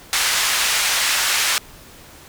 pink band-pass noise, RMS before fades -19 dBFS, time 0.13-1.58 s, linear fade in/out 0 ms, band 1500 to 10000 Hz, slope 12 dB/octave, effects pink hiss -43 dBFS RMS until 2.28 s

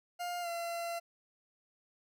40% pulse tone with pitch glide, 705 to 681.4 Hz, F5 to F5, +16 to -43 cents, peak -35 dBFS, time 0.19-1 s, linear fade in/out 20 ms, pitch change -59 cents, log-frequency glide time 0.41-0.48 s, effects none

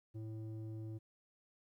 square tone with low-pass filter, 110 Hz, A2, in tune, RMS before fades -45 dBFS, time 0.14-0.99 s, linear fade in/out 20 ms, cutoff 340 Hz, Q 1.4, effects 13-bit

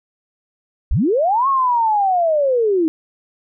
sine linear two-way sweep, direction up then down, 30.87 to 1108.7 to 307 Hz, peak -13 dBFS, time 0.91-2.88 s, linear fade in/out 0 ms, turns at 1.48 s, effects none

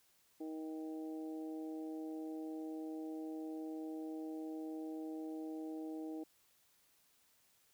harmonic tone, 157.7 Hz, D#3, 24 cents sharp, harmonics 2 / 3 / 4 / 5, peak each -42 / -51 / -56 / -57 dBFS, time 0.4-6.24 s, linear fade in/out 10 ms, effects white hiss -72 dBFS RMS until 7.73 s

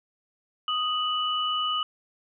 sine tone pair together, 1244.5 / 2960 Hz, D#6 / F#7, 0 / 0 cents, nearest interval octave + minor third, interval 1500 cents, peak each -27 dBFS, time 0.68-1.83 s, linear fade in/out 2 ms, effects none

